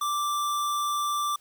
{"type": "tone", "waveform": "square", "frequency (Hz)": 1174.7, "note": "D6", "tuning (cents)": 0, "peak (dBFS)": -26, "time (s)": [0.01, 1.36], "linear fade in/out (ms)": 5, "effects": ["white hiss -61 dBFS RMS until 1.4 s"]}